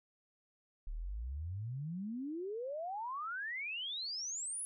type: exponential sweep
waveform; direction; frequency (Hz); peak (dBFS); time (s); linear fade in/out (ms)
sine; up; 34.3 to 10710; -38; 0.87-4.65; 0
effects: none